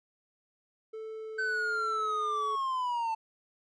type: tone with pitch glide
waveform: triangle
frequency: 440 to 429.7 Hz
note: A4 to A4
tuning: 0 to -41 cents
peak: -36 dBFS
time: 0.93-2.56 s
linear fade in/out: 10 ms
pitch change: -41 cents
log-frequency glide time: 1.13-2.27 s
type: linear sweep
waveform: triangle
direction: down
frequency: 1536 to 882 Hz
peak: -27 dBFS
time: 1.38-3.15 s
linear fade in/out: 10 ms
effects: resampled to 22050 Hz